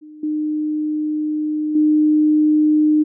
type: tone with level steps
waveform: sine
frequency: 304.7 Hz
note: D#4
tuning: 36 cents flat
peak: -36 / -18 / -11 dBFS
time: 0.01-3.04 s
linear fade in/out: 20 ms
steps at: 0.23 / 1.75 s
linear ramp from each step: 5 ms
effects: none